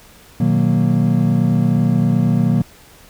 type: chord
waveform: triangle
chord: B major seventh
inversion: none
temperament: equal with one note detuned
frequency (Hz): 122.19 / 155.56 / 185 / 233.1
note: B2 / D#3 / F#3 / A#3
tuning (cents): -18 / 0 / 0 / 0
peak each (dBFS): -16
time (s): 0.4-2.62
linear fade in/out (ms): 5
effects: pink hiss -45 dBFS RMS until 3.09 s